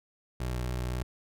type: tone with vibrato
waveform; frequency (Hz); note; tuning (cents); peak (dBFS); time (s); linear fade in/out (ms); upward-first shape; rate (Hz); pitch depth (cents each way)
25% pulse; 61.74; B1; 0; -27; 0.4-1.03; 5; sine; 3.8; 11
effects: none